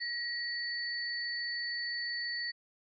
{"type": "tone pair together", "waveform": "sine", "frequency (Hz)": [1908, 4487], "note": ["A#6", "C#8"], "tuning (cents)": [40, 20], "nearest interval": "octave + minor third", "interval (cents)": 1480, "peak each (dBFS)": [-36, -37], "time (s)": [0, 2.52], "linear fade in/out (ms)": 20, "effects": []}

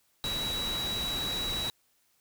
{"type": "tone in noise", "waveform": "sine", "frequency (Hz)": 3898, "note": "B7", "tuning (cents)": -23, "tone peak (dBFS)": -31, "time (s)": [0.24, 1.7], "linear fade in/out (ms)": 0, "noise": "pink", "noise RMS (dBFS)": -37, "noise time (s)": [0.24, 1.7], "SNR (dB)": 3, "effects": ["white hiss -70 dBFS RMS until 2.2 s"]}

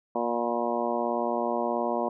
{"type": "harmonic tone with a mistuned harmonic", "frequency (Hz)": 118.6, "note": "A#2", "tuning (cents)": 30, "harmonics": [2, 3, 4, 5, 6, 7, 8, 9], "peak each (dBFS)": [-33, -33, -34, -31, -32, -37, -33, -39], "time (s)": [0.15, 2.09], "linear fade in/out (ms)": 5, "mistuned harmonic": 8, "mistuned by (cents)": 28, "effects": []}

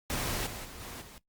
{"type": "noise with level steps", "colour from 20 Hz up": "pink", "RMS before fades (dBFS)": [-33, -41, -46, -43, -50], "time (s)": [0.1, 1.18], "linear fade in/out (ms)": 0, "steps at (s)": [0.46, 0.64, 0.8, 1.01], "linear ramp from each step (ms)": 10, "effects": ["noise-tail reverb RT60 0.1 s tail -19 dB re dry", "Opus 48 kbps"]}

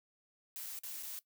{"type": "noise with dropouts", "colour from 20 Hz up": "blue", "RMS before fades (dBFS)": -44, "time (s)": [0.56, 1.19], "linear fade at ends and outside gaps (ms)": 0, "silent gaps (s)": [[0.661, 0.665], [0.789, 0.835], [1.026, 1.031]], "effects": ["noise-tail reverb RT60 0.1 s tail -18 dB re dry"]}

